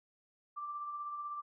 sine tone with tremolo, 1176 Hz, D6, 2 cents sharp, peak -37 dBFS, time 0.56-1.42 s, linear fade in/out 20 ms, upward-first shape sine, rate 16 Hz, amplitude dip 35%, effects none

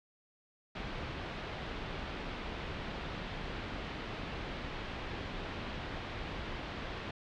pink low-pass noise, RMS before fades -41 dBFS, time 0.75-7.11 s, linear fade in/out 5 ms, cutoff 3700 Hz, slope 24 dB/octave, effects none

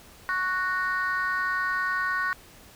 sine chord, F# major, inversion second, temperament just, 1110 / 1480 / 1850 Hz, C#6 / F#6 / A#6, +2 / 0 / -14 cents, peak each -28 / -26 / -29 dBFS, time 0.29-2.33 s, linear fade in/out 0 ms, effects tanh soft clip ceiling -18 dBFS + pink hiss -51 dBFS RMS until 2.75 s

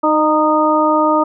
harmonic tone with a mistuned harmonic, 308.7 Hz, D#4, 14 cents flat, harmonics 1 / 2 / 3 / 4, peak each -16 / -16 / -16 / -16 dBFS, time 0.03-1.24 s, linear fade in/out 10 ms, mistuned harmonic 2, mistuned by -18 cents, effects none

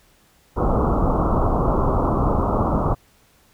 pink low-pass noise, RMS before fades -19 dBFS, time 0.56-2.95 s, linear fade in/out 20 ms, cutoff 1300 Hz, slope 96 dB/octave, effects pink hiss -57 dBFS RMS until 3.53 s

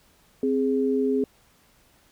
sine tone pair together, 262.2 / 415.3 Hz, C4 / G#4, +4 / 0 cents, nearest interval minor sixth, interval 796 cents, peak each -23 dBFS, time 0.43-1.24 s, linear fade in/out 2 ms, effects pink hiss -60 dBFS RMS until 2.11 s

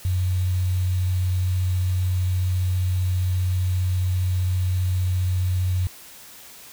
sine tone with quantisation, 91.5 Hz, F#2, 19 cents flat, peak -19 dBFS, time 0.05-5.87 s, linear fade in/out 0 ms, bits 7, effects white hiss -44 dBFS RMS until 6.72 s

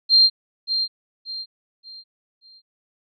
sine tone with echo, 4182 Hz, C8, 2 cents flat, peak -10 dBFS, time 0.09-0.3 s, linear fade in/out 50 ms, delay 580 ms, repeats 4, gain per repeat -9 dB, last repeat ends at 2.62 s, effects none

